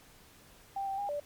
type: tone with pitch steps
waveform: sine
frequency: 788 / 780 / 809 / 583 Hz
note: G5 / G5 / G#5 / D5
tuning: +9 / -9 / -46 / -13 cents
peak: -32 dBFS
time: 0.76-1.2 s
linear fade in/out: 5 ms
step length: 110 ms
effects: pink hiss -58 dBFS RMS until 1.25 s + MP3 96 kbps